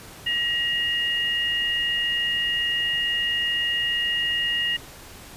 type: tone pair together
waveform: sine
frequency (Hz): 1900 / 2847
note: A#6 / F7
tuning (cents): +33 / +33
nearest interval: perfect fifth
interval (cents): 700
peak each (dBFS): -26 / -23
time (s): 0.26-4.77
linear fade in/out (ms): 10
effects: pink hiss -43 dBFS RMS until 5.36 s + resampled to 32000 Hz